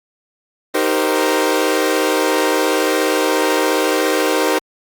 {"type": "chord", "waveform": "sawtooth", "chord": "C minor seventh", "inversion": "first", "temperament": "equal with one note detuned", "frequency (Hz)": [311.1, 385.3, 466.2, 523.3], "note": ["Eb4", "G4", "Bb4", "C5"], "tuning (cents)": [0, -30, 0, 0], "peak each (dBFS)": -16, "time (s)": [0.74, 4.59], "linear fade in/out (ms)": 10, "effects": ["Opus 32 kbps"]}